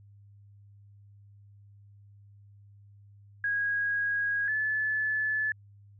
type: tone pair in turn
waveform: sine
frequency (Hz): 1646 / 1730.4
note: G#6 / A6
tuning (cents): -16 / -29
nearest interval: minor second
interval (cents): 87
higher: second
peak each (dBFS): -26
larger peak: neither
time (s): 3.44-4.48 / 4.48-5.52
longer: neither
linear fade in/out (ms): 2
effects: added 101 Hz sine -52 dBFS peak until 5.99 s